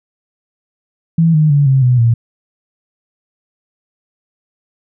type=tone with pitch steps; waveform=sine; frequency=164.81 / 153.77 / 143.48 / 133.87 / 124.9 / 116.54 Hz; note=E3 / D#3 / D3 / C3 / B2 / A#2; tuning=0 / -20 / -40 / +40 / +20 / 0 cents; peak=-7 dBFS; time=1.18-2.14 s; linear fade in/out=5 ms; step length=160 ms; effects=none